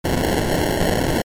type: noise with sample-and-hold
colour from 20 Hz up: blue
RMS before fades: -19 dBFS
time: 0.04-1.22 s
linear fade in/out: 10 ms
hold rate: 1225 Hz
effects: MP3 64 kbps